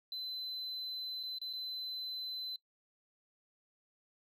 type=tone with dropouts; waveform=sine; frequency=4040 Hz; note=B7; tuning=39 cents sharp; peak=-36 dBFS; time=0.12-2.56 s; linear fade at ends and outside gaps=2 ms; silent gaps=1.23-1.234 / 1.385-1.415 / 1.529-1.534 s; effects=noise-tail reverb RT60 0.1 s tail -23 dB re dry + tanh soft clip ceiling -37 dBFS